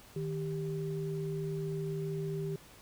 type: tone pair together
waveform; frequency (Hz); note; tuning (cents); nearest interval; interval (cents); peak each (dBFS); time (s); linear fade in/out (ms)
sine; 155.56 / 393.5; D#3 / G4; 0 / +7; octave + major third; 1607; -35 / -37; 0.16-2.56; 2
effects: pink hiss -56 dBFS RMS until 2.81 s